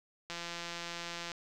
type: click train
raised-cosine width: 0.2 ms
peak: -23 dBFS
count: 175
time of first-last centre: 0.3-1.318 s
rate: 171 Hz
effects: none